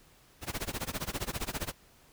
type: noise with tremolo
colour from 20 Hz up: pink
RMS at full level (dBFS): -33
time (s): 0.41-1.74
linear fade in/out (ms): 50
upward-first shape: sine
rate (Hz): 15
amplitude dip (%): 95
effects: pink hiss -61 dBFS RMS until 2.12 s